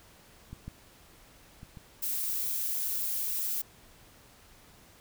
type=clicks; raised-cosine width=5 ms; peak=-29 / -27 / -33 / -33 dBFS; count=4; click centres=0.53 / 0.68 / 1.631 / 1.772 s
type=noise; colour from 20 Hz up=violet; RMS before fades=-32 dBFS; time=2.02-3.62 s; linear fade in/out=10 ms
effects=pink hiss -57 dBFS RMS until 5 s